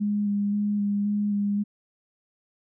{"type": "tone with vibrato", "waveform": "sine", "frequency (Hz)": 204.9, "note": "G#3", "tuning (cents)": -23, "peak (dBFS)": -22, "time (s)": [0, 1.64], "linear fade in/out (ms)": 20, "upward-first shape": "square", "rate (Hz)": 1.9, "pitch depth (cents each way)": 14, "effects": []}